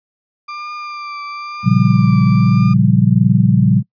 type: tone with vibrato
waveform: 35% pulse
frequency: 1186 Hz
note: D6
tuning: 17 cents sharp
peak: -23 dBFS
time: 0.48-2.74 s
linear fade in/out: 10 ms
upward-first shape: triangle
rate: 1 Hz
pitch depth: 32 cents each way
type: chord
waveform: sine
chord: G half-diminished seventh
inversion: first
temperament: equal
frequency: 116.54 / 138.59 / 174.61 / 196 Hz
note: Bb2 / Db3 / F3 / G3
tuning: 0 / 0 / 0 / 0 cents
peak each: -14 dBFS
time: 1.63-3.83 s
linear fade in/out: 50 ms
effects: noise-tail reverb RT60 0.1 s tail -21 dB re dry + resampled to 11025 Hz